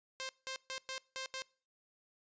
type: tone bursts at uneven times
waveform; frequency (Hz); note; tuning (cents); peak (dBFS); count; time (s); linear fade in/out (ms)
5% pulse; 526; C5; +9; -28; 6; 0.2-0.29 / 0.47-0.56 / 0.7-0.78 / 0.89-0.98 / 1.16-1.26 / 1.34-1.42; 0
effects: noise-tail reverb RT60 0.4 s tail -23 dB re dry + resampled to 16000 Hz